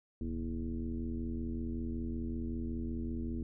sine tone with frequency modulation, 153.3 Hz, D#3, 25 cents flat, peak -34 dBFS, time 0.21-3.43 s, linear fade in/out 2 ms, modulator 85.3 Hz, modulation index 2, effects none

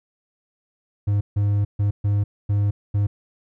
triangle tone bursts at uneven times, 102.1 Hz, G#2, 29 cents flat, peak -15 dBFS, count 6, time 1.07-1.21 / 1.36-1.65 / 1.79-1.91 / 2.04-2.24 / 2.49-2.71 / 2.94-3.07 s, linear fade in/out 10 ms, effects none

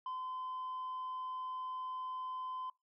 sine tone with ADSR envelope, 1025 Hz, C6, 36 cents flat, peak -35 dBFS, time 0.06-2.7 s, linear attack 3 ms, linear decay 140 ms, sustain -2 dB, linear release 5 ms, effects noise-tail reverb RT60 0.2 s tail -23 dB re dry + tanh soft clip ceiling -37 dBFS

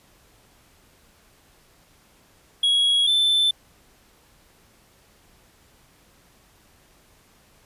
triangle tone pair in turn, 3322 / 3531 Hz, G#7 / A7, 0 / +5 cents, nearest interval minor second, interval 105 cents, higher second, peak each -15 dBFS, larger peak neither, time 2.63-3.07 / 3.07-3.51 s, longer neither, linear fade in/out 5 ms, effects pink hiss -57 dBFS RMS until 7.65 s + resampled to 32000 Hz

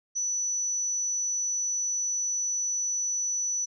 sine tone, 5950 Hz, F#8, 9 cents sharp, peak -26 dBFS, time 0.15-3.66 s, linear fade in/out 20 ms, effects none

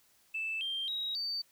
sine tone with pitch steps, 2637 / 3172 / 3816 / 4591 Hz, E7 / G7 / A#7 / D8, 0 / +20 / +40 / -40 cents, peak -32 dBFS, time 0.34-1.42 s, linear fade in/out 10 ms, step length 270 ms, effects tanh soft clip ceiling -28 dBFS + white hiss -67 dBFS RMS until 1.51 s

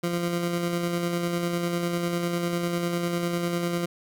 20% pulse tone with tremolo, 172.8 Hz, F3, 18 cents flat, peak -19 dBFS, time 0.03-3.86 s, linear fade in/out 10 ms, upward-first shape square, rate 10 Hz, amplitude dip 30%, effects none

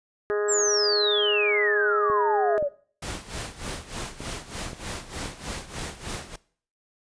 harmonic tone, 207.7 Hz, G#3, in tune, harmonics 2 / 3 / 4 / 5 / 6 / 7 / 8 / 9, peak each -23 / -34 / -41 / -43 / -35 / -41 / -35 / -45 dBFS, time 0.3-2.58 s, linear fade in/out 0 ms
sine exponential sweep, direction down, 7710 to 554.4 Hz, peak -22 dBFS, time 0.48-2.69 s, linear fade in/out 20 ms
click train, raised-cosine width 2 ms, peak -23 dBFS, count 8, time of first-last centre 2.1-5.784 s, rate 1.9 Hz
pink noise with tremolo, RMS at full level -32 dBFS, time 3.02-6.36 s, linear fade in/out 5 ms, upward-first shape sine, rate 3.3 Hz, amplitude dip 80%
effects noise-tail reverb RT60 0.5 s tail -20 dB re dry + resampled to 22050 Hz

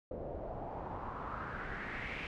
pink noise with low-pass filter sweep, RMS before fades -42 dBFS, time 0.11-2.27 s, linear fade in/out 2 ms, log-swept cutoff 510 to 2500 Hz, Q 3.9, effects none

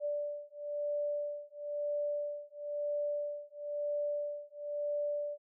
sine beating tone pair, 585 / 586 Hz, D5 / D5, -7 / -4 cents, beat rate 1 Hz, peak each -37 / -37 dBFS, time 0-5.38 s, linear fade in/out 50 ms, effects none

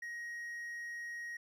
triangle tone, 1885 Hz, A#6, 19 cents sharp, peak -39 dBFS, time 0.02-1.37 s, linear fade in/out 5 ms, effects none

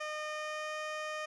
15% pulse tone with pitch glide, 610 to 614.2 Hz, D#5 to D#5, -34 to -23 cents, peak -30 dBFS, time 0-1.26 s, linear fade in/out 10 ms, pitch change +11 cents, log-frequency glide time 0.3-0.76 s, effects low-pass 6000 Hz 12 dB/octave

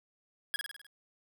25% pulse tone with echo, 1661.2 Hz, G#6, in tune, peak -26 dBFS, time 0.54-0.56 s, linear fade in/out 0 ms, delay 51 ms, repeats 6, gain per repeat -4 dB, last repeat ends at 0.866 s, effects none

